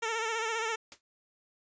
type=tone with vibrato; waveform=10% pulse; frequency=450 Hz; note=A4; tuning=39 cents sharp; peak=-22 dBFS; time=0.02-0.76 s; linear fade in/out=10 ms; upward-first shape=sine; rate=15 Hz; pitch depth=55 cents each way
type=noise with exponential decay; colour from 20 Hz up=white; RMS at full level=-41 dBFS; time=0.92-1.01 s; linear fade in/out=0 ms; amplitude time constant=18 ms
effects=resampled to 16000 Hz